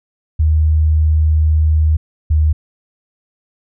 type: tone pair in turn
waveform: sine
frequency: 77.78 / 77.06 Hz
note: D#2 / D#2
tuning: 0 / -16 cents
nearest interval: unison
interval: 16 cents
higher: first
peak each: -9 dBFS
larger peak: neither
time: 0.39-1.97 / 2.3-2.53 s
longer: first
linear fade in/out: 10 ms
effects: none